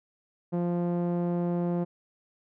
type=tone with low-pass filter; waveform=sawtooth; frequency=174.2 Hz; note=F3; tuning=4 cents flat; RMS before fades=-28 dBFS; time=0.52-1.85 s; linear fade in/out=20 ms; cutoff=630 Hz; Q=0.93; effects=none